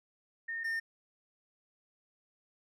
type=tone pair in turn; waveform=sine / triangle; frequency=1830 / 1818.4 Hz; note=A#6 / A#6; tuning=-32 / -43 cents; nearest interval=unison; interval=11 cents; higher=first; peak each=-35 / -30 dBFS; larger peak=second; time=0.48-0.64 / 0.64-0.8 s; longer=neither; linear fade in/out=10 ms; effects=none